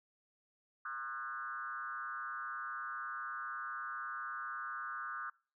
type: tone with frequency modulation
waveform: sine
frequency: 1354 Hz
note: E6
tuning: 46 cents sharp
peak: -39 dBFS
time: 0.85-5.3 s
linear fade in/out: 5 ms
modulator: 136 Hz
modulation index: 1.6
effects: noise-tail reverb RT60 0.4 s tail -24 dB re dry